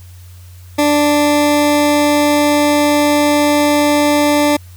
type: tone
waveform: 20% pulse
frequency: 293.7 Hz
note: D4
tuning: in tune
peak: -5 dBFS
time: 0.78-4.57 s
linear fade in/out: 10 ms
effects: added 90 Hz sine -34 dBFS peak until 4.76 s + white hiss -47 dBFS RMS until 4.76 s